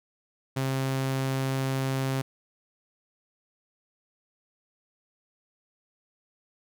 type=tone; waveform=sawtooth; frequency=133.5 Hz; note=C3; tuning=35 cents sharp; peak=-22 dBFS; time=0.56-2.22 s; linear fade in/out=10 ms; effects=none